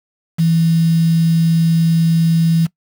sine tone with quantisation, 164.81 Hz, E3, in tune, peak -10 dBFS, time 0.38-2.67 s, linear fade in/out 20 ms, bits 5, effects noise-tail reverb RT60 0.1 s tail -21 dB re dry

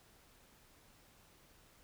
silence, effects pink hiss -65 dBFS RMS until 1.83 s

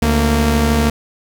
sawtooth tone pair together, 72.35 / 230 Hz, D2 / A#3, -25 / -23 cents, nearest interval octave + minor sixth, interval 2002 cents, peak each -11 dBFS, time 0.02-0.9 s, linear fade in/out 5 ms, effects none

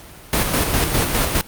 pink noise with tremolo, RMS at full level -17 dBFS, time 0.33-1.41 s, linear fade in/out 0 ms, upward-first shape square, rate 4.9 Hz, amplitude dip 40%, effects pink hiss -41 dBFS RMS until 1.47 s + Opus 48 kbps

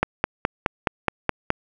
click train, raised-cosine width 0.5 ms, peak -3 dBFS, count 8, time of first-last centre 0.03-1.504 s, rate 4.75 Hz, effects none

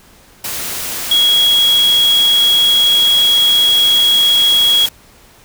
sine tone in noise, 3316 Hz, G#7, 3 cents flat, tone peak -8 dBFS, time 1.11-4.86 s, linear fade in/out 5 ms, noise white, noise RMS -22 dBFS, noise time 0.44-4.89 s, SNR +11 dB, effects pink hiss -45 dBFS RMS until 5.44 s

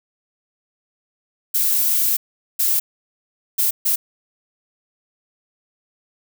violet noise bursts at uneven times, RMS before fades -18 dBFS, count 4, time 1.54-2.17 / 2.59-2.8 / 3.58-3.71 / 3.85-3.96 s, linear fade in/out 10 ms, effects none

